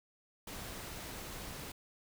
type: noise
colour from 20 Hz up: pink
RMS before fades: -45 dBFS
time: 0.47-1.72 s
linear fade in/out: 5 ms
effects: none